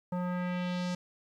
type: tone with low-pass filter sweep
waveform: square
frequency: 179.2 Hz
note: F3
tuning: 45 cents sharp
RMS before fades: -33 dBFS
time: 0.12-0.95 s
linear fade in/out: 5 ms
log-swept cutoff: 940 to 6300 Hz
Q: 1.6
effects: 11-bit